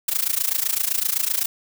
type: noise with amplitude modulation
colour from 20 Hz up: blue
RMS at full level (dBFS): -19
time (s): 0.08-1.46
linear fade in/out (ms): 5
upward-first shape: sine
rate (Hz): 27.8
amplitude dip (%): 90
effects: none